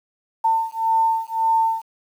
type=beating tone pair; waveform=sine; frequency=898 / 899.8 Hz; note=A5 / A5; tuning=+35 / +39 cents; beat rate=1.8 Hz; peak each=-20 dBFS; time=0.44-1.82 s; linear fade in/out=10 ms; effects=8-bit